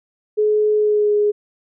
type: tone with pitch glide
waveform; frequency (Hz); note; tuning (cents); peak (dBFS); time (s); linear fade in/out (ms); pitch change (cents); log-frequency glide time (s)
sine; 424.5 to 416.2; G#4 to G#4; +38 to +4; -13; 0.37-1.32; 20; -34; 0.75-1.13
effects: none